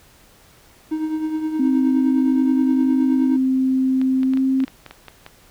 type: tone with tremolo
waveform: triangle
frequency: 312.7 Hz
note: D#4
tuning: 9 cents sharp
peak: -16 dBFS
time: 0.91-3.37 s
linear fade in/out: 10 ms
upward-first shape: triangle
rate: 9.6 Hz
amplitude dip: 60%
type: tone with pitch glide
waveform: sine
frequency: 261.6 to 264.8 Hz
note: C4 to C4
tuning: 0 to +21 cents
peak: -15 dBFS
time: 1.59-4.65 s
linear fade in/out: 10 ms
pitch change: +21 cents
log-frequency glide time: 4.26-4.38 s
type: clicks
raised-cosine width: 0.3 ms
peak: -20 dBFS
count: 11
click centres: 4.015 / 4.232 / 4.336 / 4.373 / 4.603 / 4.638 / 4.68 / 4.863 / 4.91 / 5.083 / 5.264 s
effects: pink hiss -51 dBFS RMS until 5.5 s